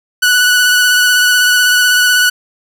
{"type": "tone with vibrato", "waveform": "sawtooth", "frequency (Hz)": 1480, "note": "F#6", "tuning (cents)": 0, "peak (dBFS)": -4, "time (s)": [0.22, 2.3], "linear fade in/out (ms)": 10, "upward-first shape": "sine", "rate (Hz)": 16, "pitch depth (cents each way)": 18, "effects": []}